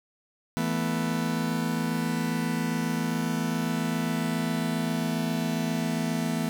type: chord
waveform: 40% pulse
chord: E suspended fourth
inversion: none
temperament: just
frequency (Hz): 164.81 / 219.8 / 247.2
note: E3 / A3 / B3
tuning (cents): 0 / -2 / +2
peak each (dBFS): -29 / -30 / -29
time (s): 0.57-6.49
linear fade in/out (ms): 0
effects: none